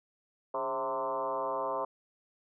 sine tone with frequency modulation, 784 Hz, G5, in tune, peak -30 dBFS, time 0.54-1.85 s, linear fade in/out 5 ms, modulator 125 Hz, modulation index 2.8, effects none

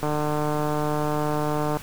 click train, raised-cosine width 1 ms, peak -12 dBFS, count 262, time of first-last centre 0.03-1.77 s, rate 150 Hz, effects pink hiss -40 dBFS RMS until 1.82 s

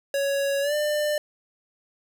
square tone with pitch glide, 557 to 597 Hz, C#5 to D5, +8 to +28 cents, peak -23 dBFS, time 0.14-1.18 s, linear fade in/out 2 ms, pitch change +120 cents, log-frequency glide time 0.61-0.74 s, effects 10-bit

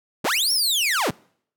sawtooth linear two-way sweep, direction up then down, 69.3 to 5588 to 69.3 Hz, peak -16 dBFS, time 0.24-1.11 s, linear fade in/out 10 ms, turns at 0.52 s, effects noise-tail reverb RT60 0.6 s tail -25 dB re dry

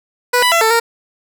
15% pulse tone with pitch steps, 491.8 / 990 / 673 / 444.5 / 463 Hz, B4 / B5 / E5 / A4 / A#4, -7 / +4 / +36 / +18 / -12 cents, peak -4 dBFS, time 0.33-0.8 s, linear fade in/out 10 ms, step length 94 ms, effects none

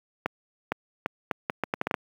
accelerating click train, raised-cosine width 0.5 ms, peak -10 dBFS, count 11, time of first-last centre 0.26-1.942 s, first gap 460 ms, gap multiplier 0.74, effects high-pass 150 Hz 12 dB/octave + 8-bit

